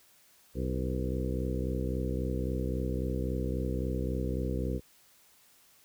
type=harmonic tone with a mistuned harmonic; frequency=63.7 Hz; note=C2; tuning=46 cents flat; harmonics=1 / 2 / 3 / 4 / 5 / 6 / 7 / 8; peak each=-33 / -36 / -38 / -39 / -40 / -41 / -41 / -42 dBFS; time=0.54-4.81 s; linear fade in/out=50 ms; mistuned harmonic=7; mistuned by=+54 cents; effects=white hiss -62 dBFS RMS until 5.84 s